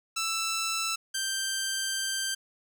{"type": "tone pair in turn", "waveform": "10% pulse", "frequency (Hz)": [1326, 1569.2], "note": ["E6", "G6"], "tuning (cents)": [10, 1], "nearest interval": "minor third", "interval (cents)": 291, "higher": "second", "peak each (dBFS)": -20, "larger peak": "neither", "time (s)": [[0.16, 0.96], [1.14, 2.35]], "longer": "second", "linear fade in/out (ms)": 10, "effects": []}